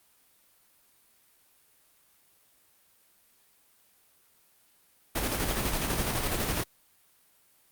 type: noise with tremolo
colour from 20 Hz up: pink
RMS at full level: -28 dBFS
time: 5.15-6.64 s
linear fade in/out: 10 ms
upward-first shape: square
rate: 12 Hz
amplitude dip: 35%
effects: white hiss -64 dBFS RMS until 7.71 s + Opus 32 kbps